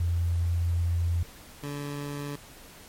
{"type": "tone pair in turn", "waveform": ["sine", "20% pulse"], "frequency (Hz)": [85.6, 143.96], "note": ["F2", "D3"], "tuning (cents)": [-34, -34], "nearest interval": "major sixth", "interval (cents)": 900, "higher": "second", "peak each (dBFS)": [-23, -28], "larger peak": "first", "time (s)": [[0, 1.23], [1.63, 2.36]], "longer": "first", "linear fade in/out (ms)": 5, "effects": ["pink hiss -49 dBFS RMS until 2.88 s", "MP3 64 kbps"]}